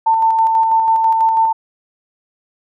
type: tone with tremolo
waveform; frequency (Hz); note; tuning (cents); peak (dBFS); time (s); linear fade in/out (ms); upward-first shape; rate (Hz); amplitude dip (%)
sine; 896; A5; +31; -9; 0.06-1.53; 10; square; 6.1; 30
effects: none